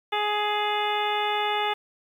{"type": "harmonic tone with a mistuned harmonic", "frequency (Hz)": 417.9, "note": "G#4", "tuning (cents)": 11, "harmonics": [1, 2, 3, 4, 5, 6, 7, 8], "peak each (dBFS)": [-31, -26, -32, -36, -33, -37, -34, -34], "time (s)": [0.12, 1.74], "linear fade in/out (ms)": 10, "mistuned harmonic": 8, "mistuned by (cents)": 77, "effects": ["9-bit"]}